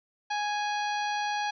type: harmonic tone with a mistuned harmonic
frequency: 830.6 Hz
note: G#5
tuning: in tune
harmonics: 1 / 2 / 3 / 4 / 5 / 6 / 7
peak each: -29 / -35 / -39 / -41 / -43 / -45 / -46 dBFS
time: 0.3-1.51 s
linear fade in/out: 10 ms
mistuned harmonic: 6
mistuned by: -94 cents
effects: none